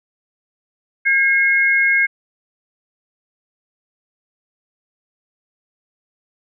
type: tone pair together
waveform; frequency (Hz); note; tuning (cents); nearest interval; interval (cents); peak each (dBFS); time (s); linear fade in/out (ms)
sine; 1618 / 2160; G#6 / C#7; -46 / -45; perfect fourth; 501; -16 / -14; 1.05-2.07; 20
effects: none